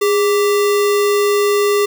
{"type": "tone with sample-and-hold", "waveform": "sine", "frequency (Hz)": 410.4, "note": "G#4", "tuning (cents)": -21, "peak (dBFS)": -11, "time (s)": [0.01, 1.86], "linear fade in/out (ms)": 10, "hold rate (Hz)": 1575, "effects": []}